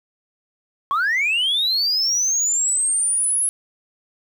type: linear sweep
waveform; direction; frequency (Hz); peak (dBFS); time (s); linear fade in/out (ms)
sine; up; 1070 to 10820; -15; 0.91-3.49; 0
effects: tanh soft clip ceiling -15 dBFS + 8-bit